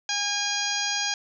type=harmonic tone; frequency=816 Hz; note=G#5; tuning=31 cents flat; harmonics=1 / 2 / 3 / 4 / 5 / 6 / 7 / 8; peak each=-34 / -32 / -34 / -32 / -35 / -31 / -35 / -32 dBFS; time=0.09-1.14 s; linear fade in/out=2 ms; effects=none